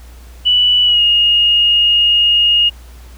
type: tone with pitch glide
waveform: sine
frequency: 2960 to 2856 Hz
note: F#7 to F7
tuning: 0 to +38 cents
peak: -8 dBFS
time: 0.45-2.7 s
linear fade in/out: 20 ms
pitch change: -62 cents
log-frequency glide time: 0.84-1.02 s
effects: added 60 Hz sine -34 dBFS peak until 3.17 s + pink hiss -45 dBFS RMS until 3.17 s